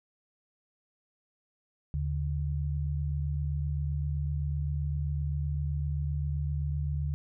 sine tone pair together, 76.3 / 144.04 Hz, D#2 / D3, -33 / -33 cents, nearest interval major seventh, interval 1100 cents, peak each -30 / -32 dBFS, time 1.94-7.14 s, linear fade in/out 0 ms, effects none

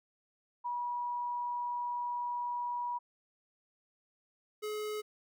sine / square tone pair in turn, 968 / 424.6 Hz, B5 / G#4, -35 / +38 cents, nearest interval octave + major second, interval 1427 cents, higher first, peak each -33 / -36 dBFS, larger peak first, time 0.64-2.99 / 4.62-5.02 s, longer first, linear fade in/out 20 ms, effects none

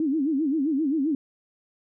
sine tone with vibrato, 293.7 Hz, D4, in tune, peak -21 dBFS, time 0-1.15 s, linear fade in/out 2 ms, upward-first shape sine, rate 7.6 Hz, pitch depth 190 cents each way, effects none

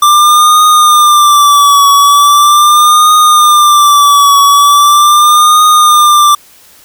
square tone with vibrato, 1180 Hz, D6, 8 cents sharp, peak -3 dBFS, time 0.02-6.35 s, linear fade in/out 5 ms, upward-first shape triangle, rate 0.4 Hz, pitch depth 80 cents each way, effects white hiss -40 dBFS RMS until 6.84 s

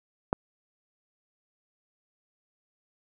click, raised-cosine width 1 ms, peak -10 dBFS, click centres 0.329 s, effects none

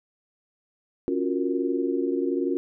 sine chord, Gb major seventh, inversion second, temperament equal, 277.2 / 349.2 / 370 / 466.2 Hz, Db4 / F4 / Gb4 / Bb4, 0 / 0 / 0 / 0 cents, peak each -27 / -27 / -29 / -32 dBFS, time 1.08-2.57 s, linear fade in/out 0 ms, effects none

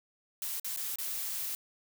blue noise with dropouts, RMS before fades -36 dBFS, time 0.42-1.55 s, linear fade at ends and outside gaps 1 ms, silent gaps 0.598-0.645 / 0.763-0.772 / 0.958-0.985 s, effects none

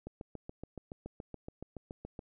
click train, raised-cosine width 2 ms, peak -29 dBFS, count 16, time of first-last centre 0.07-2.192 s, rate 7.07 Hz, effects none

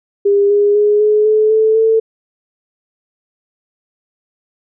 sine tone with pitch steps, 402.9 / 409.7 / 416.6 / 423.7 / 430.8 / 438.1 / 445.5 Hz, G4 / G#4 / G#4 / G#4 / A4 / A4 / A4, +48 / -24 / +5 / +35 / -37 / -7 / +22 cents, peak -8 dBFS, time 0.25-2 s, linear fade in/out 10 ms, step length 250 ms, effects none

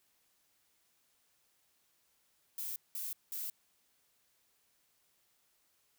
violet noise bursts, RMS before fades -40 dBFS, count 3, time 2.58-3.5 s, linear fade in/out 2 ms, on 180 ms, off 190 ms, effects white hiss -74 dBFS RMS until 5.98 s

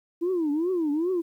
sine tone with vibrato, 328.7 Hz, E4, 5 cents flat, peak -21 dBFS, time 0.21-1.22 s, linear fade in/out 20 ms, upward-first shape triangle, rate 2.5 Hz, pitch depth 260 cents each way, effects tanh soft clip ceiling -20 dBFS + 10-bit

